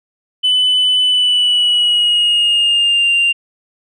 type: tone with pitch glide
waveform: sine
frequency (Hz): 3003 to 2786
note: F#7 to F7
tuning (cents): +25 to -5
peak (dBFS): -8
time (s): 0.43-3.33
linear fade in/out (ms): 20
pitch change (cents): -130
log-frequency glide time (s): 1.04-3.1
effects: tanh soft clip ceiling -8 dBFS